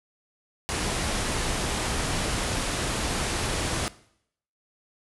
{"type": "low-pass noise", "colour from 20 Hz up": "pink", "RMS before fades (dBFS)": -28, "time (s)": [0.69, 3.88], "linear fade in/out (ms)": 0, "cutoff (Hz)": 11000, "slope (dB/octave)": 96, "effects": ["noise-tail reverb RT60 0.7 s tail -19 dB re dry"]}